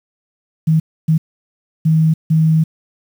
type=tone bursts at uneven times; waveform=sine; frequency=159.1 Hz; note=D#3; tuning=39 cents sharp; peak=-9 dBFS; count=4; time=0.67-0.8 / 1.08-1.18 / 1.85-2.14 / 2.3-2.64 s; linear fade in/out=10 ms; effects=7-bit